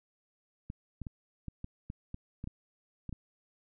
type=clicks; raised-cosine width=5 ms; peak=-27 dBFS; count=11; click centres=0.701 / 1.017 / 1.068 / 1.483 / 1.644 / 1.901 / 2.144 / 2.441 / 2.474 / 3.093 / 3.127 s; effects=none